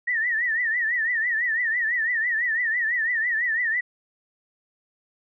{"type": "tone with vibrato", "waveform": "sine", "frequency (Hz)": 1864.7, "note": "A#6", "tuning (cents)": 0, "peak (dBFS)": -21, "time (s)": [0.07, 3.81], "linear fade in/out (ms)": 10, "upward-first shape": "triangle", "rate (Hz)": 6, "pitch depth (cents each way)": 140, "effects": []}